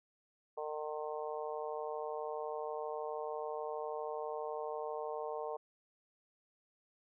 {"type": "harmonic tone", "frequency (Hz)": 152.2, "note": "D#3", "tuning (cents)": -38, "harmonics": [3, 4, 5, 6, 7], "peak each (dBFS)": [-41, -43, -45, -47, -48], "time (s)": [0.57, 5.57], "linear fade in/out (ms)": 10, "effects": []}